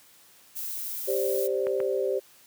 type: noise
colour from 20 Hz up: violet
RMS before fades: -34 dBFS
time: 0.55-1.48 s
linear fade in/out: 20 ms
type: chord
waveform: sine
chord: G suspended fourth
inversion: none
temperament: equal with one note detuned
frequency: 392 / 523.3 / 585 Hz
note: G4 / C5 / D5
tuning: 0 / 0 / -7 cents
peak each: -27 / -28 / -32 dBFS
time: 1.07-2.2 s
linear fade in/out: 20 ms
type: clicks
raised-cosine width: 0.5 ms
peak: -22 dBFS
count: 2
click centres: 1.669 / 1.803 s
effects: white hiss -56 dBFS RMS until 2.46 s + high-pass 100 Hz 12 dB/octave